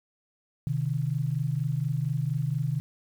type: tone pair together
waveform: sine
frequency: 128.86 / 153.1 Hz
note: C3 / D#3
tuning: -26 / -28 cents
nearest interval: minor third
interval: 298 cents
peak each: -28 dBFS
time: 0.67-2.8 s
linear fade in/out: 0 ms
effects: 9-bit